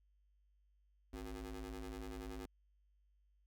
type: ring-modulated tone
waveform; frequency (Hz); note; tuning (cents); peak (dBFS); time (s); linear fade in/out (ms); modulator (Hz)
25% pulse; 103.83; G#2; 0; -38; 1.13-2.46; 5; 161
effects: added 50 Hz sine -70 dBFS peak until 3.46 s